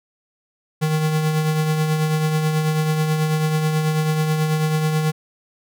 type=tone with tremolo; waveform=square; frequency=155.56 Hz; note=D#3; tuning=in tune; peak=-16 dBFS; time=0.81-5.12 s; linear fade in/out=20 ms; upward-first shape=triangle; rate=9.2 Hz; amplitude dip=45%; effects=none